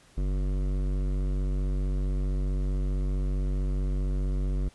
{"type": "tone with hard clipping", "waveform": "sine", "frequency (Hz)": 47.71, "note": "G1", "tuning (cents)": -46, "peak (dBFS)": -27, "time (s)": [0.17, 4.69], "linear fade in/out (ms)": 10, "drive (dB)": 15, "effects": ["pink hiss -58 dBFS RMS until 4.74 s", "resampled to 24000 Hz"]}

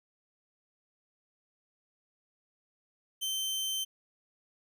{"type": "tone", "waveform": "sawtooth", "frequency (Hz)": 3100, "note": "G7", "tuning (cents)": -20, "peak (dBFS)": -28, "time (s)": [3.21, 3.85], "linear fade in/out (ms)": 20, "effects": []}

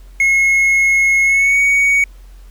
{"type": "tone with pitch glide", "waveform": "triangle", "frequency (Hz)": [2170, 2240], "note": ["C#7", "C#7"], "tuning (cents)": [-37, 18], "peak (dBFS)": -8, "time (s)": [0.2, 2.04], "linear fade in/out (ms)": 2, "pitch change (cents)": 55, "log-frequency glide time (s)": [1.24, 1.59], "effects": ["added 44 Hz sine -35 dBFS peak until 2.5 s", "pink hiss -52 dBFS RMS until 2.5 s"]}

